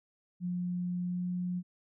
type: tone with pitch glide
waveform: sine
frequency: 178.1 to 179.24 Hz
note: F3 to F3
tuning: +34 to +45 cents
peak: -31 dBFS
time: 0.4-1.63 s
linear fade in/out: 50 ms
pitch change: +11 cents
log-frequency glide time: 1.04-1.26 s
effects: none